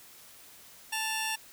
15% pulse tone pair together, 879.1 / 2794 Hz, A5 / F7, -2 / 0 cents, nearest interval octave + minor sixth, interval 2002 cents, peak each -26 / -27 dBFS, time 0.92-1.36 s, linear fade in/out 10 ms, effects white hiss -53 dBFS RMS until 1.52 s

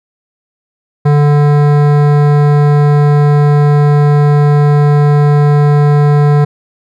sine tone with hard clipping, 146.3 Hz, D3, 6 cents flat, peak -7 dBFS, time 1.05-6.45 s, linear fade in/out 10 ms, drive 16 dB, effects none

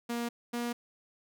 sawtooth tone pair in turn, 236.5 / 238.7 Hz, A#3 / A#3, +25 / +41 cents, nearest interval unison, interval 16 cents, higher second, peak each -28 dBFS, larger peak neither, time 0.09-0.29 / 0.53-0.73 s, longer neither, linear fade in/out 10 ms, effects none

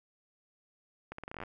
accelerating click train, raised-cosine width 0.5 ms, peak -26 dBFS, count 12, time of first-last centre 1.12-1.435 s, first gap 64 ms, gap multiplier 0.82, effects none

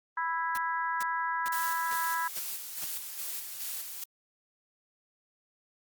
harmonic tone, 329.6 Hz, E4, in tune, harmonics 3 / 4 / 5 / 6, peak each -31 / -37 / -34 / -44 dBFS, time 0.17-2.28 s, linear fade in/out 5 ms
white noise bursts, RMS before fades -39 dBFS, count 6, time 0.55-2.844 s, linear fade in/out 0 ms, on 24 ms, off 430 ms
blue noise with tremolo, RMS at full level -36 dBFS, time 1.52-4.04 s, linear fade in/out 5 ms, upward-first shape square, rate 2.4 Hz, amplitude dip 40%
effects Opus 48 kbps

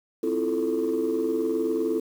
sine chord, F major seventh, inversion second, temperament equal, 261.6 / 329.6 / 349.2 / 440 Hz, C4 / E4 / F4 / A4, 0 / 0 / 0 / 0 cents, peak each -30 / -26 / -30 / -25 dBFS, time 0.23-2 s, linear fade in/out 5 ms, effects tanh soft clip ceiling -17 dBFS + 8-bit

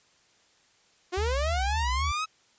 sawtooth linear sweep, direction up, 346.3 to 1297 Hz, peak -24 dBFS, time 1.12-2.26 s, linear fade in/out 20 ms
sine tone with vibrato, 69.3 Hz, C#2, in tune, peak -27 dBFS, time 1.17-2.12 s, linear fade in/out 10 ms, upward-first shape triangle, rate 3.7 Hz, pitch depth 230 cents each way
effects white hiss -63 dBFS RMS until 2.58 s + resampled to 16000 Hz

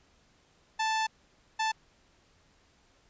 sawtooth tone bursts at uneven times, 880 Hz, A5, in tune, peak -23 dBFS, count 2, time 0.79-1.07 / 1.59-1.72 s, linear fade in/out 10 ms, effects pink hiss -65 dBFS RMS until 3.09 s + resampled to 16000 Hz

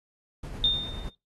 brown noise with tremolo, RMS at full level -35 dBFS, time 0.43-1.09 s, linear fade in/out 5 ms, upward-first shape sine, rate 9.8 Hz, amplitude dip 35%
sine tone with exponential decay, 3636 Hz, A#7, 44 cents flat, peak -17 dBFS, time 0.64-1.15 s, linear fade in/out 1 ms, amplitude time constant 110 ms
effects noise-tail reverb RT60 0.2 s tail -20 dB re dry + AAC 32 kbps

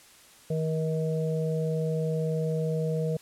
harmonic tone, 158.8 Hz, D#3, 36 cents sharp, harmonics 1 / 3 / 4, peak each -27 / -30 / -37 dBFS, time 0.5-3.17 s, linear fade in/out 5 ms, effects white hiss -54 dBFS RMS until 3.21 s + low-pass 11000 Hz 12 dB/octave

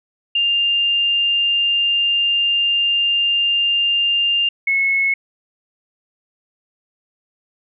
sine tone pair in turn, 2800 / 2188 Hz, F7 / C#7, +4 / -23 cents, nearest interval major third, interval 427 cents, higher first, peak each -14 dBFS, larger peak neither, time 0.35-4.49 / 4.67-5.14 s, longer first, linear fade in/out 5 ms, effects none

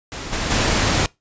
pink noise with level steps, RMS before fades -30 / -23 / -18 dBFS, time 0.12-1.06 s, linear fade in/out 0 ms, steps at 0.32 / 0.5 s, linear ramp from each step 10 ms, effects noise-tail reverb RT60 0.2 s tail -23 dB re dry + resampled to 16000 Hz

